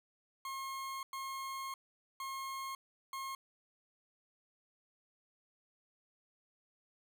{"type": "tone bursts at uneven times", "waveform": "40% pulse", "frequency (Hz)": 1076, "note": "C6", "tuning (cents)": 48, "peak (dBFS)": -39, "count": 4, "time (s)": [[0.45, 1.03], [1.13, 1.74], [2.2, 2.75], [3.13, 3.35]], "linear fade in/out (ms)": 2, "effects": []}